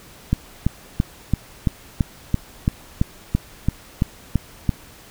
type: click train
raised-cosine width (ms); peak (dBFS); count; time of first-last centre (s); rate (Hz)
5; -4; 14; 0.33-4.692; 2.98
effects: pink hiss -45 dBFS RMS until 5.1 s